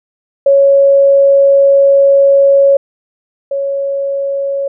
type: tone pair in turn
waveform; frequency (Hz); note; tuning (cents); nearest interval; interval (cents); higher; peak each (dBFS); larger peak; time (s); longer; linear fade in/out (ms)
sine; 554.4 / 554.4; C#5 / C#5; 0 / 0; unison; 0; neither; -4 / -13; first; 0.46-2.77 / 3.51-4.68; first; 5
effects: none